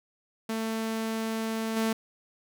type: tone with level steps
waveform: sawtooth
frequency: 222.9 Hz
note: A3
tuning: 23 cents sharp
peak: -25 / -21 dBFS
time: 0.49-1.93 s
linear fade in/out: 5 ms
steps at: 1.76 s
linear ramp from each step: 10 ms
effects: none